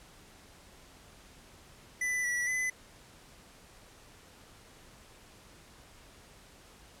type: tone with pitch steps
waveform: square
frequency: 1994 / 1947 / 2013 Hz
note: B6 / B6 / B6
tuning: +16 / -25 / +33 cents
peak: -30 dBFS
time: 2.01-2.7 s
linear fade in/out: 5 ms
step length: 230 ms
effects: pink hiss -56 dBFS RMS until 7 s + low-pass 11000 Hz 12 dB/octave